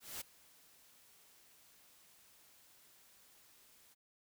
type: noise with ADSR envelope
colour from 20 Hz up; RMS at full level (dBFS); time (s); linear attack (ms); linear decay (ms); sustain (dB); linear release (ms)
white; -43; 0-3.95; 210; 10; -22; 26
effects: none